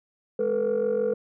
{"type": "tone cluster", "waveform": "sine", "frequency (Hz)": [209.8, 444.4, 490.6], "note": ["G#3", "A4", "B4"], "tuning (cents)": [18, 17, -12], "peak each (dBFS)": [-32, -24, -23], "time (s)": [0.39, 1.14], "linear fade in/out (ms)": 5, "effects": ["tanh soft clip ceiling -18 dBFS"]}